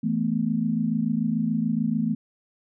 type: chord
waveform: sine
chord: E suspended fourth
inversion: none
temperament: equal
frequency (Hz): 164.81 / 220 / 246.9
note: E3 / A3 / B3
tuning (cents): 0 / 0 / 0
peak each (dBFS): -28 / -24 / -27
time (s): 0.03-2.15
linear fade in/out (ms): 10
effects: none